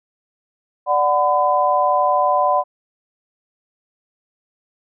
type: chord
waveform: sine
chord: B minor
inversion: first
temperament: equal with one note detuned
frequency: 587.3 / 740 / 1009.1 Hz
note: D5 / F#5 / B5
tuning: 0 / 0 / +37 cents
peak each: -19 / -18 / -17 dBFS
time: 0.86-2.64 s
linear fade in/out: 50 ms
effects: none